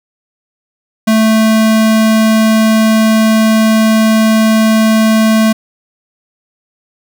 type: tone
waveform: square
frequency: 220 Hz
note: A3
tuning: in tune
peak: -7 dBFS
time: 1.07-5.53 s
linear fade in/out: 10 ms
effects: none